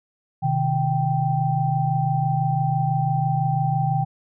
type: tone cluster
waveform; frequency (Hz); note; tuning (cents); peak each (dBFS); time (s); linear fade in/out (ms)
sine; 128.7 / 154.7 / 782; C3 / D#3 / G5; -28 / -10 / -4; -23; 0.42-4.05; 20
effects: none